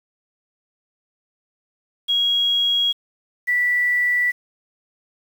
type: tone pair in turn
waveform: sine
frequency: 3300 / 1962.2 Hz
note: G#7 / B6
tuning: -12 / -12 cents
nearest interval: major sixth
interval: 900 cents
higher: first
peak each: -16 / -16 dBFS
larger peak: neither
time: 2.08-2.93 / 3.47-4.32 s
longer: neither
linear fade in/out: 20 ms
effects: 7-bit